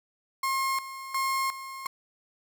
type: tone with tremolo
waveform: 35% pulse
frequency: 1072 Hz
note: C6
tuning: 42 cents sharp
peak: -24 dBFS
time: 0.43-1.87 s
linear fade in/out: 5 ms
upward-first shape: square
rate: 1.4 Hz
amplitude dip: 75%
effects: none